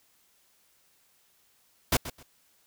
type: noise with echo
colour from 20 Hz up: pink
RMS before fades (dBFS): -23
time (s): 1.92-1.97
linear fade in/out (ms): 5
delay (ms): 130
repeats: 2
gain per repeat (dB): -14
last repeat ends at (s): 2.23
effects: white hiss -66 dBFS RMS until 2.66 s